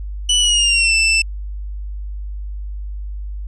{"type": "tone with pitch glide", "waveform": "sawtooth", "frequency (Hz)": [2966, 2658], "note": ["F#7", "E7"], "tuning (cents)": [4, 14], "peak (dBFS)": -9, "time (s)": [0.29, 1.22], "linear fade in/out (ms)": 5, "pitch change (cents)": -190, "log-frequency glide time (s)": [0.39, 0.94], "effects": ["added 50 Hz sine -24 dBFS peak until 3.47 s", "resampled to 22050 Hz"]}